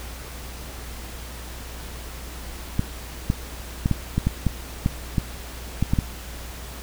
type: clicks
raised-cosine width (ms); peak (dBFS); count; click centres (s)
5; -7; 12; 2.794 / 3.301 / 3.859 / 3.913 / 4.18 / 4.27 / 4.467 / 4.861 / 5.182 / 5.826 / 5.935 / 5.988
effects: added 60 Hz sine -36 dBFS peak until 6.82 s + pink hiss -39 dBFS RMS until 6.82 s